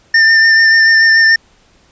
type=tone with vibrato; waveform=square; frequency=1800 Hz; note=A6; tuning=39 cents sharp; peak=-6 dBFS; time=0.14-1.36 s; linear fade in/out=5 ms; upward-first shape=sine; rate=6.9 Hz; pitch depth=19 cents each way; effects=pink hiss -50 dBFS RMS until 1.91 s + resampled to 16000 Hz